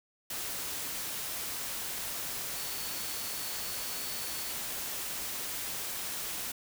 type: tone in noise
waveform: sine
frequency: 4440 Hz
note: C#8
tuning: 2 cents sharp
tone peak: -46 dBFS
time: 2.56-4.53 s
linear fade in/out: 5 ms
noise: white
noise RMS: -37 dBFS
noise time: 0.3-6.52 s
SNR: -12 dB
effects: none